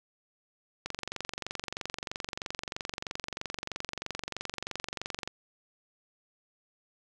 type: click train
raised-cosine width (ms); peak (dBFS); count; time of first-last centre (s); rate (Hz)
0.2; -17; 103; 0.86-5.276; 23.1
effects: none